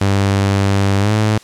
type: tone with pitch glide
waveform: sawtooth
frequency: 98.8 to 107.12 Hz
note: G2 to A2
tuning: +14 to -46 cents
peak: -8 dBFS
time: 0.01-1.38 s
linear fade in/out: 5 ms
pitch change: +140 cents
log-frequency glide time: 1-1.12 s
effects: white hiss -43 dBFS RMS until 1.43 s + low-pass 8000 Hz 12 dB/octave